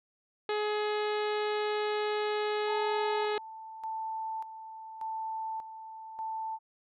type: harmonic tone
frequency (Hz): 421.4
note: G#4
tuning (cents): +25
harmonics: 1 / 2 / 3 / 4 / 5 / 6 / 7 / 8 / 9 / 10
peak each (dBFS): -30 / -36 / -40 / -42 / -44 / -46 / -47 / -48 / -49 / -50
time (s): 0.49-3.38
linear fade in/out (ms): 2
type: tone with tremolo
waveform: sine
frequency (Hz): 885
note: A5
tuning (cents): +10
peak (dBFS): -33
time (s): 2.66-6.59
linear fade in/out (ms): 50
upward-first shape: square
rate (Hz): 0.85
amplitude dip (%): 65
effects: none